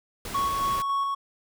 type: noise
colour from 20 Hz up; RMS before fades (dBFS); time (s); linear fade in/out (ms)
pink; -36; 0.25-0.82; 2
type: tone with tremolo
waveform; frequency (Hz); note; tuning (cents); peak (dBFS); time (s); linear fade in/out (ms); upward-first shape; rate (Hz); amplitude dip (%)
triangle; 1108.7; C#6; 0; -21; 0.34-1.15; 10; square; 3.6; 25
effects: none